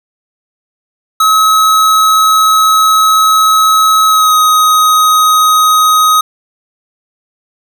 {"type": "tone with pitch glide", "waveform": "square", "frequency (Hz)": [1283, 1257.3], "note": ["E6", "D#6"], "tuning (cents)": [-47, 18], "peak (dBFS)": -6, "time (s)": [1.2, 6.21], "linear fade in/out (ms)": 5, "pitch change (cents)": -35, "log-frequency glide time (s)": [4.07, 4.37], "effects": []}